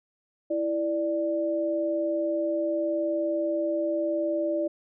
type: tone pair together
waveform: sine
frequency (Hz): 330.8 / 590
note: E4 / D5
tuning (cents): +6 / +8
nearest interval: minor seventh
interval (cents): 1002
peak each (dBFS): -28 / -26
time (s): 0.5-4.68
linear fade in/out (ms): 10
effects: none